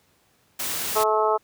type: noise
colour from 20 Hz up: white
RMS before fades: -28 dBFS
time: 0.59-1.04 s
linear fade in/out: 10 ms
type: harmonic tone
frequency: 216 Hz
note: A3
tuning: 32 cents flat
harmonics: 2 / 3 / 4 / 5 / 6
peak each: -23 / -25 / -24 / -26 / -26 dBFS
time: 0.95-1.38 s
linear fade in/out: 20 ms
effects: pink hiss -63 dBFS RMS until 1.43 s + high-pass 80 Hz 12 dB/octave